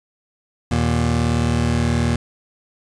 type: tone pair together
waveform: 25% pulse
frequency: 78.9 / 118.3 Hz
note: D#2 / A#2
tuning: +25 / +26 cents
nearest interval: perfect fifth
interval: 701 cents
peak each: -16 dBFS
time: 0.71-2.16 s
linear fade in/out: 5 ms
effects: resampled to 22050 Hz + 8-bit